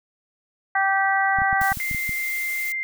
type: harmonic tone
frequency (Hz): 389.3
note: G4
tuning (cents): -12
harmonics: 2 / 3 / 4 / 5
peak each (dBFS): -21 / -28 / -23 / -24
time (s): 0.75-1.73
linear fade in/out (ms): 5
type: clicks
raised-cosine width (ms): 5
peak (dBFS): -21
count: 9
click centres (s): 1.387 / 1.419 / 1.529 / 1.616 / 1.719 / 1.772 / 1.913 / 1.947 / 2.093
type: noise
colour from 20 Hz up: blue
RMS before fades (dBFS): -34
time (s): 1.61-2.72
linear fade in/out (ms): 0
type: tone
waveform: sine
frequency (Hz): 2093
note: C7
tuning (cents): 0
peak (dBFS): -24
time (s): 1.8-2.83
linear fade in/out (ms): 0
effects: none